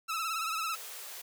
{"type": "tone with vibrato", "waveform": "sawtooth", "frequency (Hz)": 1308, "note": "E6", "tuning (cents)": -14, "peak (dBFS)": -28, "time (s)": [0.08, 0.76], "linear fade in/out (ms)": 20, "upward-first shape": "triangle", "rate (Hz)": 18, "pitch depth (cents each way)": 75}
{"type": "high-pass noise", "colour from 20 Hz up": "white", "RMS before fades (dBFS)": -44, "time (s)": [0.73, 1.22], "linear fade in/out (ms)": 10, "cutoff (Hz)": 390, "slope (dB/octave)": 48}
{"effects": []}